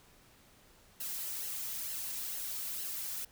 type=noise with flanger; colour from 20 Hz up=blue; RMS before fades=-39 dBFS; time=1-3.25 s; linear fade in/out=5 ms; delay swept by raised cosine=0.83 to 2.83 ms; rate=2.2 Hz; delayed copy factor=-0.6; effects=pink hiss -62 dBFS RMS until 3.31 s